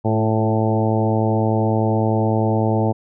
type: harmonic tone with a mistuned harmonic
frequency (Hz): 110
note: A2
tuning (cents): 0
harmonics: 1 / 2 / 3 / 4 / 5 / 6 / 7 / 8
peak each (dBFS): -19 / -22 / -24 / -25 / -26 / -27 / -27 / -28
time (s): 0.04-2.93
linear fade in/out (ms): 20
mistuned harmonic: 3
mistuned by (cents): +18
effects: none